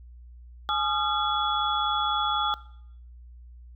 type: tone cluster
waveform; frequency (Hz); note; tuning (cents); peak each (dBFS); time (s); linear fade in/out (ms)
sine; 843 / 1224 / 1368 / 3389; G#5 / D#6 / F6 / G#7; +26 / -29 / -36 / +34; -29; 0.69-2.54; 0
effects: noise-tail reverb RT60 0.7 s tail -19 dB re dry + added 60 Hz sine -44 dBFS peak until 3.75 s